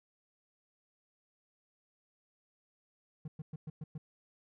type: tone bursts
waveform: triangle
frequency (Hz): 154.4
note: D#3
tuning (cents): -13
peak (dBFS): -37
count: 6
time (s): 3.25-3.98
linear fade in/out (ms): 5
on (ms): 30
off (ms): 110
effects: none